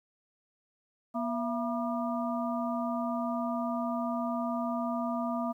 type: harmonic tone with a mistuned harmonic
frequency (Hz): 240.5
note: B3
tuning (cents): -46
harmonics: 1 / 3 / 4 / 5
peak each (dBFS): -32 / -34 / -40 / -38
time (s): 1.14-5.53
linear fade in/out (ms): 20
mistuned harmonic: 3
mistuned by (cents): -120
effects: 11-bit